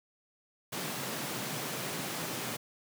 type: high-pass noise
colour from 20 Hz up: pink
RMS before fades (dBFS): -37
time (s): 0.72-2.57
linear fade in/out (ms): 10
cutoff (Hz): 120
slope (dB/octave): 48
effects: none